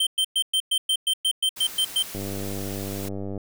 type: tone bursts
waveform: square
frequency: 3121 Hz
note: G7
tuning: 8 cents flat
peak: -20 dBFS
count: 12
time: 0-2.026 s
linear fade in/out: 5 ms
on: 68 ms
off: 110 ms
type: noise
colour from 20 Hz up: white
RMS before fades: -38 dBFS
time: 1.56-3.09 s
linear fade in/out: 10 ms
type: click train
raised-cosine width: 2 ms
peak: -20 dBFS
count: 122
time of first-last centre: 2.15-3.377 s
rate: 98.6 Hz
effects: none